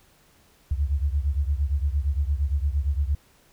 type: beating tone pair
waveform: sine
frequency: 68.5 / 77.2 Hz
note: C#2 / D#2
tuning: -20 / -13 cents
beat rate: 8.7 Hz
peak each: -23 / -26 dBFS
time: 0.71-3.15 s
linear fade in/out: 5 ms
effects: pink hiss -59 dBFS RMS until 3.52 s